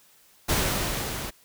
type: noise with level ramp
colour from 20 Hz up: pink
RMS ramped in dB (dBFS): -23 to -34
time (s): 0.48-1.31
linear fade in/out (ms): 20
effects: white hiss -58 dBFS RMS until 1.44 s